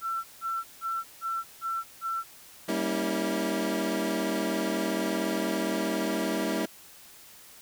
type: tone bursts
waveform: sine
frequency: 1344 Hz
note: E6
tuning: 33 cents sharp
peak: -28 dBFS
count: 6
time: 0.01-2.24 s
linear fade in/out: 50 ms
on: 230 ms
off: 170 ms
type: chord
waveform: 25% pulse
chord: G diminished seventh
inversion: none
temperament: equal with one note detuned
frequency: 196 / 233.1 / 277.2 / 321.7 Hz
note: G3 / Bb3 / Db4 / Fb4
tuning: 0 / 0 / 0 / -42 cents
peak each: -29 / -30 / -31 / -27 dBFS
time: 2.68-6.66 s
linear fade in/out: 10 ms
effects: white hiss -51 dBFS RMS until 7.61 s